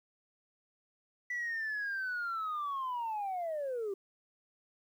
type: linear sweep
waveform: sine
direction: down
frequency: 1975.5 to 379 Hz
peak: -32 dBFS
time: 1.3-3.94 s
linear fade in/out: 5 ms
effects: tanh soft clip ceiling -31 dBFS + 11-bit